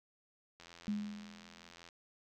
click train, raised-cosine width 0.2 ms, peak -36 dBFS, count 111, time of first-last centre 0.6-1.888 s, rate 85.4 Hz
sine tone with exponential decay, 207.7 Hz, G#3, in tune, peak -31 dBFS, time 0.88-1.71 s, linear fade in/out 0 ms, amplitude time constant 180 ms
effects none

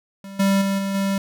square tone with level steps, 196 Hz, G3, in tune, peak -35 / -16 / -20 / -23 / -20 dBFS, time 0.24-1.18 s, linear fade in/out 2 ms, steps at 0.39 / 0.61 / 0.78 / 0.94 s, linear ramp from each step 10 ms, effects none

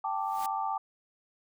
sine chord, G suspended second, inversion none, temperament equal, 784 / 880 / 1174.7 Hz, G5 / A5 / D6, 0 / 0 / 0 cents, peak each -33 / -33 / -35 dBFS, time 0.04-0.78 s, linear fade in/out 5 ms
white noise with exponential growth, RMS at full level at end -40 dBFS, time 0.15-0.46 s, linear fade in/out 1 ms, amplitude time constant 67 ms
effects none

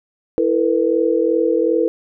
sine chord, E suspended fourth, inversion none, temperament equal with one note detuned, 329.6 / 451.3 / 493.9 Hz, E4 / A4 / B4, 0 / +44 / 0 cents, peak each -18 dBFS, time 0.38-1.88 s, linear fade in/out 0 ms, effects none

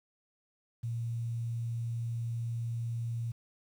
sine tone with quantisation, 116.54 Hz, A#2, in tune, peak -32 dBFS, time 0.83-3.32 s, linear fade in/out 10 ms, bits 10, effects none

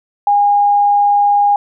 sine tone, 816 Hz, G#5, 31 cents flat, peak -8 dBFS, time 0.27-1.56 s, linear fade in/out 2 ms, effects none

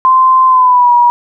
sine tone with pitch glide, 1038 to 962.9 Hz, C6 to B5, -14 to -44 cents, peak -4 dBFS, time 0.05-1.1 s, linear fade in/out 0 ms, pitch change -130 cents, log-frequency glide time 0.47-0.93 s, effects none

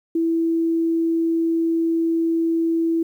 sine tone, 330 Hz, E4, 2 cents sharp, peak -17 dBFS, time 0.15-3.03 s, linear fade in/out 5 ms, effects 9-bit

